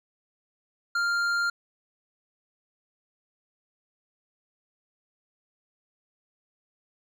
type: tone with hard clipping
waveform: triangle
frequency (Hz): 1396.9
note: F6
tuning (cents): 0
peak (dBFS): -25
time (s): 0.95-1.5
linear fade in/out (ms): 5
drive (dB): 12
effects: none